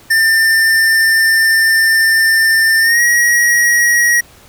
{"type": "tone with pitch glide", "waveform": "square", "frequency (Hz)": [1794, 1900.7], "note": ["A6", "A#6"], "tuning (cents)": [33, 33], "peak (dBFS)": -9, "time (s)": [0.1, 4.21], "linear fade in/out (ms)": 10, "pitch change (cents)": 100, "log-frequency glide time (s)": [2.81, 3.01], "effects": ["pink hiss -43 dBFS RMS until 4.48 s"]}